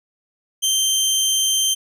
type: tone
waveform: 20% pulse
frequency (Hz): 3136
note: G7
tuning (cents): 0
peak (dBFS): -11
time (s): 0.62-1.75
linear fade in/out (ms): 20
effects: none